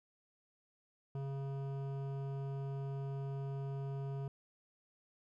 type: tone with hard clipping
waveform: triangle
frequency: 137.4 Hz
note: C#3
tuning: 15 cents flat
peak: -40 dBFS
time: 1.15-4.28 s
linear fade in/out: 2 ms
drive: 17 dB
effects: none